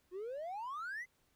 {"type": "exponential sweep", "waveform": "triangle", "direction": "up", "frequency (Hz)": [349.2, 2093], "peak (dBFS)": -37, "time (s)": [0.11, 1.06], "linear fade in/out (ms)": 50, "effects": ["tanh soft clip ceiling -35 dBFS", "pink hiss -75 dBFS RMS until 1.35 s"]}